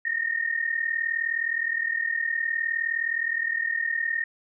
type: tone pair together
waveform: sine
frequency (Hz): 1825.3 / 1864.7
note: A#6 / A#6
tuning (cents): -37 / 0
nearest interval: unison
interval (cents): 37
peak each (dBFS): -27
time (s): 0.05-4.24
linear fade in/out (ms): 5
effects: none